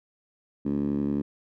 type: tone with band-pass filter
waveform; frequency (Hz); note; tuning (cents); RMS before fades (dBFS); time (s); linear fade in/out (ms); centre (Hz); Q
10% pulse; 71.4; D2; -48; -27; 0.65-1.22; 10; 250; 3.2
effects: none